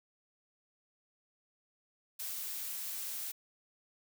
blue noise, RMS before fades -40 dBFS, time 2.19-3.32 s, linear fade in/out 10 ms, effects none

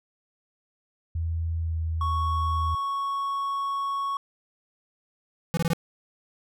sine tone with pitch glide, 82.41 to 81.13 Hz, E2 to E2, 0 to -27 cents, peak -25 dBFS, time 1.15-2.75 s, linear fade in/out 5 ms, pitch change -27 cents, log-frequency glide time 1.59-1.77 s
triangle tone, 1108.7 Hz, C#6, in tune, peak -24 dBFS, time 2.01-4.17 s, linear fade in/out 2 ms
square tone bursts, 167.1 Hz, E3, 24 cents sharp, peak -23 dBFS, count 4, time 5.54-5.733 s, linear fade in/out 0 ms, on 31 ms, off 23 ms
effects none

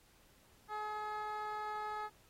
15% pulse tone with band-pass filter, 424.3 Hz, G#4, 37 cents sharp, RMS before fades -41 dBFS, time 0.68-2.1 s, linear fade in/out 50 ms, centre 1000 Hz, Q 1.7, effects pink hiss -67 dBFS RMS until 2.29 s + AAC 48 kbps

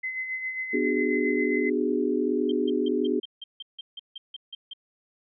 sine tone with tremolo, 2044 Hz, C7, 41 cents flat, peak -27 dBFS, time 0.03-1.7 s, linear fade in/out 10 ms, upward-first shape sine, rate 7.4 Hz, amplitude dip 50%
sine chord, G# half-diminished seventh, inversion first, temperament just, 249.2 / 299 / 373.8 / 415.3 Hz, B3 / D4 / F#4 / G#4, +16 / +31 / +18 / 0 cents, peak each -28 dBFS, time 0.73-3.2 s, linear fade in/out 10 ms
sine tone bursts, 3161 Hz, G7, 14 cents sharp, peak -35 dBFS, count 13, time 2.49-4.735 s, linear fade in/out 5 ms, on 25 ms, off 160 ms
effects none

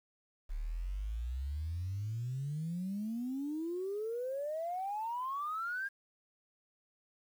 sine exponential sweep, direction up, 34.65 to 1635 Hz, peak -34 dBFS, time 0.49-5.89 s, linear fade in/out 20 ms, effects tanh soft clip ceiling -30 dBFS + 10-bit

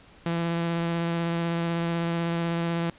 sawtooth tone with vibrato, 168.6 Hz, E3, 39 cents sharp, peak -21 dBFS, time 0.26-2.9 s, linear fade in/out 2 ms, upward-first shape triangle, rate 16 Hz, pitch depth 14 cents each way, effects pink hiss -53 dBFS RMS until 2.98 s + resampled to 8000 Hz

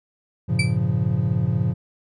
triangle chord, G half-diminished seventh, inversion none, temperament equal with one note detuned, 98 / 114.74 / 138.59 / 174.61 Hz, G2 / Bb2 / Db3 / F3, 0 / -27 / 0 / 0 cents, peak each -24 / -21 / -22 / -23 dBFS, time 0.48-1.74 s, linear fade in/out 20 ms
35% pulse tone with exponential decay, 2324 Hz, D7, 19 cents flat, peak -16 dBFS, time 0.59-0.77 s, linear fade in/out 5 ms, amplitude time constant 38 ms
effects resampled to 24000 Hz

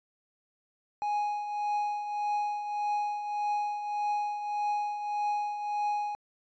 triangle tone with tremolo, 830.6 Hz, G#5, in tune, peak -24 dBFS, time 1.02-6.15 s, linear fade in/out 0 ms, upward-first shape triangle, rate 1.7 Hz, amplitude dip 60%, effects resampled to 16000 Hz

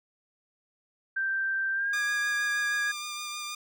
sine tone with pitch glide, 1568 to 1656.4 Hz, G6 to G#6, 0 to -5 cents, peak -26 dBFS, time 1.16-2.92 s, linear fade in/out 10 ms, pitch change +95 cents, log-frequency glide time 1.73-2 s
10% pulse tone with vibrato, 1202 Hz, D6, 40 cents sharp, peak -26 dBFS, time 1.93-3.55 s, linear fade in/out 5 ms, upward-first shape triangle, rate 6.4 Hz, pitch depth 19 cents each way
effects none

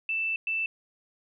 sine tone bursts at uneven times, 2653 Hz, E7, 10 cents sharp, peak -26 dBFS, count 2, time 0.09-0.36 / 0.47-0.66 s, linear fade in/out 2 ms, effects none

